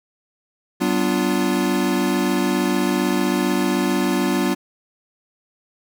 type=chord; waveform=square; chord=G dominant seventh; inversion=none; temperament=equal with one note detuned; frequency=190.97 / 246.9 / 293.7 / 349.2 Hz; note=G3 / B3 / D4 / F4; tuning=-45 / 0 / 0 / 0 cents; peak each=-24 dBFS; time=0.8-4.55 s; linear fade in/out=20 ms; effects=none